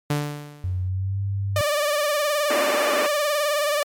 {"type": "tone with exponential decay", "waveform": "sawtooth", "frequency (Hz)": 146.83, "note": "D3", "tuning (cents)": 0, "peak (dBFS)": -15, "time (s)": [0.1, 0.89], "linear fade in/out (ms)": 5, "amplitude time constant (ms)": 170}
{"type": "tone with pitch glide", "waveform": "sine", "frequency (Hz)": [91.7, 98.85], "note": ["F#2", "G2"], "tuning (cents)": [-15, 15], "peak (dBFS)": -22, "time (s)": [0.64, 1.61], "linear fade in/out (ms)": 0, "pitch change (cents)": 130, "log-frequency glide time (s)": [0.82, 1.2]}
{"type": "tone with vibrato", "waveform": "sawtooth", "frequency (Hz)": 591, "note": "D5", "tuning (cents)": 11, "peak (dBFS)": -16, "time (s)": [1.56, 3.83], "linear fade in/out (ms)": 2, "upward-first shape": "sine", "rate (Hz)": 19, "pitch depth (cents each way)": 57}
{"type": "band-pass noise", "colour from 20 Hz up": "pink", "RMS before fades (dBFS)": -26, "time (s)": [2.5, 3.07], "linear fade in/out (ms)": 5, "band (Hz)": [250, 2800], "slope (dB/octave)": 48}
{"effects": ["MP3 96 kbps"]}